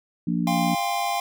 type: harmonic tone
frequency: 58.27 Hz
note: A#1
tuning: in tune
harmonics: 3 / 4 / 5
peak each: -24 / -26 / -28 dBFS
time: 0.27-0.75 s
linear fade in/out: 5 ms
type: chord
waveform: square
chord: F suspended second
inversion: none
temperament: equal with one note detuned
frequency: 698.5 / 799.5 / 1046.5 Hz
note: F5 / G5 / C6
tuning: 0 / +34 / 0 cents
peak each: -28 / -27 / -31 dBFS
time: 0.47-1.2 s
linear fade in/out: 2 ms
effects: none